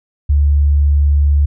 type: tone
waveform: sine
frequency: 72.2 Hz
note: D2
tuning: 29 cents flat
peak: -8 dBFS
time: 0.29-1.46 s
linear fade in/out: 10 ms
effects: none